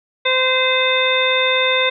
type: harmonic tone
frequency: 516 Hz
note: C5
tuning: 24 cents flat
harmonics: 1 / 2 / 3 / 4 / 5 / 7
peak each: -19 / -23 / -25 / -20 / -23 / -19 dBFS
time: 0.25-1.9 s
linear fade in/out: 10 ms
effects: none

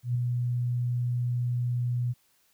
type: tone with ADSR envelope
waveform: sine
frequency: 122.2 Hz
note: B2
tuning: 18 cents flat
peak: -22 dBFS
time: 0.03-2.14 s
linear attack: 120 ms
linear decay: 8 ms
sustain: -3 dB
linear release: 31 ms
effects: white hiss -67 dBFS RMS until 2.53 s

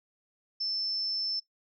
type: tone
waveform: sine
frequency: 5300 Hz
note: E8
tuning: 9 cents sharp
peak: -29 dBFS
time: 0.6-1.4 s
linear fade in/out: 10 ms
effects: noise-tail reverb RT60 0.1 s tail -18 dB re dry

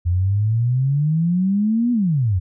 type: exponential two-way sweep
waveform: sine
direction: up then down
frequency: 85.1 to 246.9 to 85.1 Hz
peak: -15 dBFS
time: 0.05-2.4 s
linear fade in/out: 20 ms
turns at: 1.92 s
effects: none

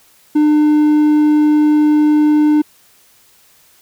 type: tone with hard clipping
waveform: triangle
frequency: 300.9 Hz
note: D4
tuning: 42 cents sharp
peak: -9 dBFS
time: 0.35-2.62 s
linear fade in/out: 10 ms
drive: 6 dB
effects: white hiss -50 dBFS RMS until 3.81 s

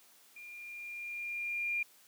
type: tone with level ramp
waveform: sine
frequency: 2400 Hz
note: D7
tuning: 37 cents sharp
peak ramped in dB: -47 to -30 dBFS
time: 0.36-1.83 s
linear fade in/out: 5 ms
effects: white hiss -62 dBFS RMS until 2.07 s + high-pass 200 Hz 12 dB/octave

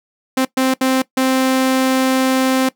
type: tone bursts at uneven times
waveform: sawtooth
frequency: 261.5 Hz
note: C4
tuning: 1 cent flat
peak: -9 dBFS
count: 4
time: 0.37-0.45 / 0.57-0.74 / 0.81-1.02 / 1.17-2.69 s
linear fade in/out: 5 ms
effects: noise-tail reverb RT60 0.1 s tail -19 dB re dry

